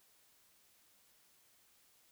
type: silence
effects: white hiss -69 dBFS RMS until 2.11 s